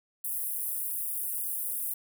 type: high-pass noise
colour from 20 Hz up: pink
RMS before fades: -33 dBFS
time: 0.24-1.94 s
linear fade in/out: 5 ms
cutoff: 9800 Hz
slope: 48 dB/octave
effects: none